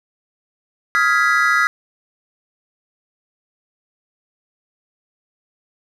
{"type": "chord", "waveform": "triangle", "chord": "F half-diminished seventh", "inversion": "third", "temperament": "equal with one note detuned", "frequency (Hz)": [1263.3, 1396.9, 1661.2, 1975.5], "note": ["Eb6", "F6", "Ab6", "Cb7"], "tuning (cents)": [26, 0, 0, 0], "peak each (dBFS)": -17, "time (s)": [0.95, 1.67], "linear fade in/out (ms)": 0, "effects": []}